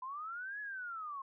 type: linear two-way sweep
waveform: sine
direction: up then down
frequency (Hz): 998 to 1709 to 1061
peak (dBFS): -40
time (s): 0.02-1.22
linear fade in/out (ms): 5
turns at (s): 0.6
effects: none